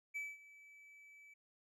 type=tone with ADSR envelope; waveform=triangle; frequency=2302 Hz; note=D7; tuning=35 cents flat; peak=-37 dBFS; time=0.14-1.34 s; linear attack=22 ms; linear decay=210 ms; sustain=-19 dB; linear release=7 ms; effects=none